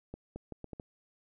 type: accelerating click train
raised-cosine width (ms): 2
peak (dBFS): -28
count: 6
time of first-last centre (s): 0.14-0.798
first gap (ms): 220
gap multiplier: 0.74
effects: none